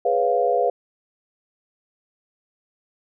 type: chord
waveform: sine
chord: C# dominant seventh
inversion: second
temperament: equal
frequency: 415.3 / 493.9 / 554.4 / 698.5 Hz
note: G#4 / B4 / C#5 / E#5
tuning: 0 / 0 / 0 / 0 cents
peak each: -25 / -21 / -25 / -21 dBFS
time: 0.05-0.7 s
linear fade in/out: 5 ms
effects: none